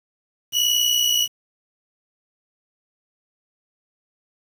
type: tone pair together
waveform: 30% pulse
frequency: 2899 / 2960 Hz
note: F#7 / F#7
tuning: -36 / 0 cents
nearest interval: unison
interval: 36 cents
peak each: -17 dBFS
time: 0.52-1.28 s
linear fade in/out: 50 ms
effects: 7-bit